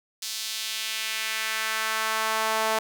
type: tone with high-pass filter sweep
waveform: sawtooth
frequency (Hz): 220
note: A3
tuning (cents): 0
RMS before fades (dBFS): -28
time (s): 0.22-2.79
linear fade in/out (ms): 5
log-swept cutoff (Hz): 4600 to 720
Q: 1.4
effects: none